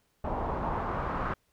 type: noise with low-pass filter sweep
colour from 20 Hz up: pink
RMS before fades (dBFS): -32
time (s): 0.24-1.34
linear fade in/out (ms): 5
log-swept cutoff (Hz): 840 to 1300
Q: 2.7
effects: pink hiss -72 dBFS RMS until 1.52 s